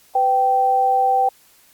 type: tone pair together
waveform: sine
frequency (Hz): 501 / 778.1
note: B4 / G5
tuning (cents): +25 / -13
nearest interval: minor sixth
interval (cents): 762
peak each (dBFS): -23 / -14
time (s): 0.15-1.29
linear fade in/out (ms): 5
effects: white hiss -53 dBFS RMS until 1.73 s + Opus 48 kbps